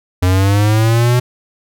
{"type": "linear sweep", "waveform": "square", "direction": "up", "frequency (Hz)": [89.7, 124.7], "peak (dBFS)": -10, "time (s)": [0.22, 1.2], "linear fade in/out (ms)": 10, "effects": []}